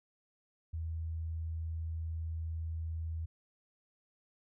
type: tone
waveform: sine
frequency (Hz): 81.2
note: E2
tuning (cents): -26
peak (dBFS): -35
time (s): 0.73-3.26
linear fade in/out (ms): 10
effects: none